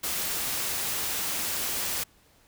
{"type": "noise", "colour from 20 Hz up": "white", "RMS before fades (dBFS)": -30, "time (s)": [0.03, 2.04], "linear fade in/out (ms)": 10, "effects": ["pink hiss -61 dBFS RMS until 2.47 s"]}